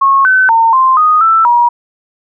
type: tone with pitch steps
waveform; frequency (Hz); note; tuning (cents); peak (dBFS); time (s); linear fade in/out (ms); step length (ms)
sine; 1092 / 1520 / 910 / 1046 / 1242 / 1327 / 956; C#6 / F#6 / A#5 / C6 / D#6 / E6 / A#5; -26 / +46 / -42 / -1 / -3 / +11 / +43; -5; 0.01-1.69; 10; 240
effects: none